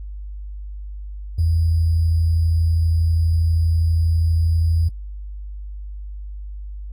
sine tone with sample-and-hold, 82.41 Hz, E2, in tune, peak -14 dBFS, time 1.38-4.89 s, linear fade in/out 10 ms, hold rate 4900 Hz, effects added 50 Hz sine -29 dBFS peak until 6.92 s + AAC 48 kbps

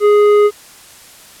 sine tone with tanh clipping, 415.3 Hz, G#4, in tune, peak -8 dBFS, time 0-0.51 s, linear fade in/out 50 ms, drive 10 dB, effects white hiss -40 dBFS RMS until 1.4 s + low-pass 12000 Hz 12 dB/octave

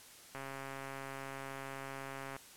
click train, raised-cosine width 0.5 ms, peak -29 dBFS, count 275, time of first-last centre 0.35-2.365 s, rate 136 Hz, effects white hiss -56 dBFS RMS until 2.56 s + low-pass 12000 Hz 12 dB/octave

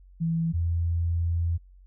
sine tone pair in turn, 164.81 / 84.53 Hz, E3 / E2, 0 / +44 cents, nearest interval octave, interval 1156 cents, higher first, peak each -23 dBFS, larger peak neither, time 0.2-0.53 / 0.53-1.58 s, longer second, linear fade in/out 20 ms, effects noise-tail reverb RT60 0.1 s tail -26 dB re dry + added 46 Hz sine -49 dBFS peak until 1.86 s

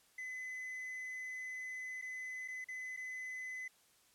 triangle tone with dropouts, 2021 Hz, B6, 39 cents sharp, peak -40 dBFS, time 0.18-3.68 s, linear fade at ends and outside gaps 5 ms, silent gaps 2.015-2.022 / 2.478-2.483 / 2.644-2.685 / 2.965-2.972 s, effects white hiss -69 dBFS RMS until 4.14 s + low-pass 12000 Hz 12 dB/octave

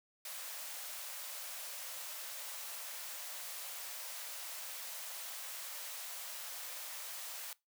white high-pass noise, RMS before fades -45 dBFS, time 0.25-7.53 s, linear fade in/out 2 ms, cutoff 500 Hz, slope 96 dB/octave, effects noise-tail reverb RT60 0.2 s tail -21 dB re dry

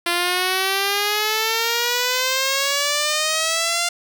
5% pulse exponential sweep, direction up, 342.9 to 698.5 Hz, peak -7 dBFS, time 0.06-3.89 s, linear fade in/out 5 ms, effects none

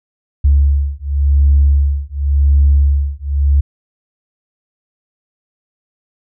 sine beating tone pair, 70.2 / 71.11 Hz, C#2 / C#2, +22 / +45 cents, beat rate 0.91 Hz, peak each -11 dBFS, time 0.44-3.61 s, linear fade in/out 10 ms, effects tanh soft clip ceiling -2 dBFS

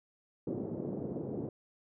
white band-pass noise, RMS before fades -38 dBFS, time 0.47-1.49 s, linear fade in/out 2 ms, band 110 to 440 Hz, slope 24 dB/octave, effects none

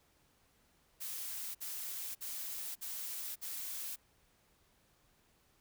blue noise bursts, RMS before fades -42 dBFS, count 5, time 1-3.962 s, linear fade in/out 20 ms, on 550 ms, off 53 ms, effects pink hiss -71 dBFS RMS until 5.6 s

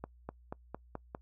accelerating click train, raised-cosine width 1 ms, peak -25 dBFS, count 6, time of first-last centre 0.04-1.149 s, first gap 250 ms, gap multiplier 0.94, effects noise-tail reverb RT60 0.1 s tail -25 dB re dry + added 60 Hz sine -57 dBFS peak until 1.21 s

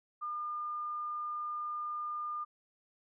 sine tone, 1208 Hz, D6, 48 cents sharp, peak -35 dBFS, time 0.21-2.45 s, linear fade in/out 20 ms, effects none

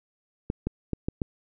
clicks, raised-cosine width 3 ms, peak -14 dBFS, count 5, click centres 0.501 / 0.67 / 0.933 / 1.085 / 1.218 s, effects none

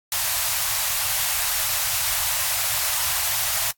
white band-stop noise, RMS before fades -23 dBFS, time 0.12-3.71 s, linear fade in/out 2 ms, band 130 to 600 Hz, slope 48 dB/octave, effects noise-tail reverb RT60 0.1 s tail -20 dB re dry + AAC 64 kbps

